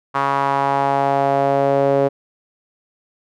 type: tone with band-pass filter sweep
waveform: sawtooth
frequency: 138.59 Hz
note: C#3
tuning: in tune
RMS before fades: -17 dBFS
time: 0.14-2.09 s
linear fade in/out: 20 ms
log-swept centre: 1100 to 510 Hz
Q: 3.3
effects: none